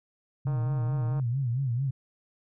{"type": "tone with vibrato", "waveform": "sine", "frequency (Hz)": 127.1, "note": "C3", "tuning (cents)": -50, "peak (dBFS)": -25, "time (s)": [0.45, 1.91], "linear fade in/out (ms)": 10, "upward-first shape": "sine", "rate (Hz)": 4.5, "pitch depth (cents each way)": 160}
{"type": "click train", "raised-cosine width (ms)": 1, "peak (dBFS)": -29, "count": 113, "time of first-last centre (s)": [0.47, 1.197], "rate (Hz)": 154}
{"effects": []}